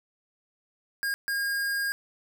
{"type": "tone bursts at uneven times", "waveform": "square", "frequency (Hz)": 1622, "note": "G#6", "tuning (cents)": -41, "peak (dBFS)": -27, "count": 2, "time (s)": [[1.03, 1.14], [1.28, 1.92]], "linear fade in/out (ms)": 0, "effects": []}